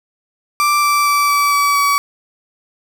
35% pulse tone with pitch steps, 1174.7 / 1167.3 / 1159.9 / 1152.5 / 1145.2 / 1138 Hz, D6 / D6 / D6 / D6 / D6 / C#6, 0 / -11 / -22 / -33 / -44 / +45 cents, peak -10 dBFS, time 0.6-1.98 s, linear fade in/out 0 ms, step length 230 ms, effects none

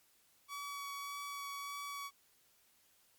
sawtooth tone with vibrato, 1134 Hz, C#6, 39 cents sharp, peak -38 dBFS, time 0.48-2.11 s, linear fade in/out 50 ms, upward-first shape sine, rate 1.7 Hz, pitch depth 10 cents each way, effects white hiss -70 dBFS RMS until 3.18 s + MP3 96 kbps

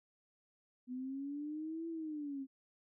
sine linear two-way sweep, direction up then down, 247.1 to 333.7 to 264.3 Hz, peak -39 dBFS, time 0.87-2.47 s, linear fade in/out 50 ms, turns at 1.88 s, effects none

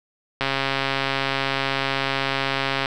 click train, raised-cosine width 0.3 ms, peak -6 dBFS, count 334, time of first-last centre 0.41-2.859 s, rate 136 Hz, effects none

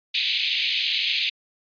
white band-pass noise, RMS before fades -24 dBFS, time 0.14-1.3 s, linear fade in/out 10 ms, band 2300 to 4200 Hz, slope 48 dB/octave, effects resampled to 11025 Hz

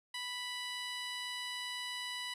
15% pulse tone with band-pass filter, 987.8 Hz, B5, in tune, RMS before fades -41 dBFS, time 0.14-2.34 s, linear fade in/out 5 ms, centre 4400 Hz, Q 0.52, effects resampled to 32000 Hz

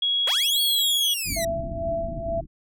sine tone, 3322 Hz, G#7, in tune, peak -20 dBFS, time 0.02-1.14 s, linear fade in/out 5 ms
10% pulse linear two-way sweep, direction up then down, 424.1 to 4498 to 1902 Hz, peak -18 dBFS, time 0.27-1.45 s, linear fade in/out 5 ms, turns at 0.61 s
pink low-pass noise, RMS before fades -33 dBFS, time 1.24-2.47 s, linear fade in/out 50 ms, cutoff 340 Hz, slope 96 dB/octave
sine tone with tremolo, 667 Hz, E5, 20 cents sharp, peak -23 dBFS, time 1.36-2.41 s, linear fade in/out 10 ms, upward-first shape sine, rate 2.2 Hz, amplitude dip 70%
effects none

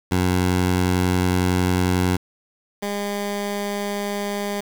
15% pulse tone pair in turn, 91 / 203.3 Hz, F#2 / G#3, -28 / -37 cents, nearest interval octave + major second, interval 1391 cents, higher second, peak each -11 / -17 dBFS, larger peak first, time 0.11-2.17 / 2.82-4.61 s, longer first, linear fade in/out 10 ms, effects 7-bit

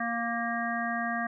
harmonic tone with a mistuned harmonic, 233.9 Hz, A#3, 6 cents sharp, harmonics 1 / 3 / 5 / 7 / 8, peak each -34 / -33 / -36 / -35 / -36 dBFS, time 0-1.27 s, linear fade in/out 5 ms, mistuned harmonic 7, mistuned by -23 cents, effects none

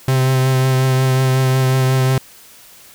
45% pulse tone with vibrato, 130.81 Hz, C3, in tune, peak -12 dBFS, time 0.08-2.18 s, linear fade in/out 2 ms, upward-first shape triangle, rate 5.5 Hz, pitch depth 20 cents each way, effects white hiss -43 dBFS RMS until 2.94 s

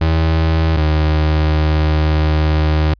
35% pulse tone pair in turn, 80.4 / 77.32 Hz, E2 / D#2, -43 / -10 cents, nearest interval minor second, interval 67 cents, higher first, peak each -10 dBFS, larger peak neither, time 0.01-0.77 / 0.77-2.94 s, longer second, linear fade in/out 5 ms, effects added 50 Hz sine -45 dBFS peak until 2.99 s + resampled to 11025 Hz

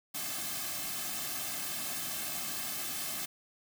white noise with comb filter, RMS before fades -37 dBFS, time 0.14-3.26 s, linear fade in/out 10 ms, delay 2.1 ms, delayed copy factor -0.9, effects none

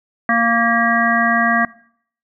harmonic tone with a mistuned harmonic, 231.8 Hz, A#3, 10 cents flat, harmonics 1 / 3 / 5 / 7 / 8, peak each -19 / -19 / -19 / -19 / -19 dBFS, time 0.29-1.65 s, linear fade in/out 2 ms, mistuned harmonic 8, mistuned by +50 cents, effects noise-tail reverb RT60 0.6 s tail -21 dB re dry

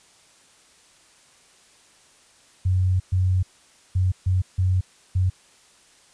sine tone bursts at uneven times, 92.5 Hz, F#2, in tune, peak -17 dBFS, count 6, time 2.65-3 / 3.12-3.43 / 3.95-4.12 / 4.26-4.42 / 4.58-4.81 / 5.15-5.3 s, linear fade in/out 10 ms, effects white hiss -55 dBFS RMS until 6.13 s + resampled to 22050 Hz

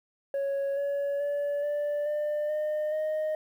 sine tone with pitch steps, 554.4 / 564.7 / 575.3 / 586 / 596.9 / 608.1 / 619.4 Hz, C#5 / C#5 / D5 / D5 / D5 / D#5 / D#5, 0 / +32 / -36 / -4 / +28 / -40 / -8 cents, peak -24 dBFS, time 0.34-3.35 s, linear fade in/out 2 ms, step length 430 ms, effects tanh soft clip ceiling -26 dBFS + 10-bit

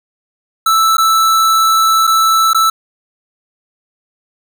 square tone with dropouts, 1318.5 Hz, E6, in tune, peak -9 dBFS, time 0.66-2.7 s, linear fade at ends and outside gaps 5 ms, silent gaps 0.97-0.981 / 2.07-2.074 / 2.533-2.546 s, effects none

